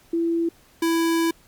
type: tone pair in turn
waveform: sine / square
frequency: 334.8 / 331.1 Hz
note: E4 / E4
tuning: +27 / +8 cents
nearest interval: unison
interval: 19 cents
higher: first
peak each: -19 dBFS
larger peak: neither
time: 0.13-0.49 / 0.82-1.31 s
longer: second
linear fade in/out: 5 ms
effects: pink hiss -55 dBFS RMS until 1.47 s + MP3 96 kbps